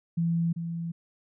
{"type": "tone with echo", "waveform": "sine", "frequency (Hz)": 167.8, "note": "E3", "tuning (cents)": 31, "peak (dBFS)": -23, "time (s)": [0.17, 0.53], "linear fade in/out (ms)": 10, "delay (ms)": 390, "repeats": 1, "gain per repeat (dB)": -7, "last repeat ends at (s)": 0.92, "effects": []}